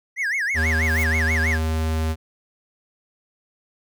triangle tone with vibrato, 1883 Hz, A#6, 17 cents sharp, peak -19 dBFS, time 0.16-1.59 s, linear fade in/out 50 ms, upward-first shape sine, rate 6.2 Hz, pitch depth 280 cents each way
square tone, 79.6 Hz, D#2, 40 cents sharp, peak -21 dBFS, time 0.54-2.16 s, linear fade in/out 50 ms
blue noise with exponential growth, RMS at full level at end -32 dBFS, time 0.61-1.04 s, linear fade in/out 5 ms, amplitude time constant 92 ms
effects none

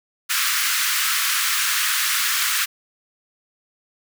pink high-pass noise, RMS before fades -21 dBFS, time 0.29-2.66 s, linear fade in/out 20 ms, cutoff 1200 Hz, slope 48 dB/octave, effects none

